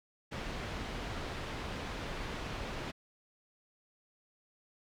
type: low-pass noise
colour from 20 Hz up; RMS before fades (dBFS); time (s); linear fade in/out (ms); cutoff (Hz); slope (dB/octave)
pink; -40; 0.31-2.92; 20; 3600; 12
effects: none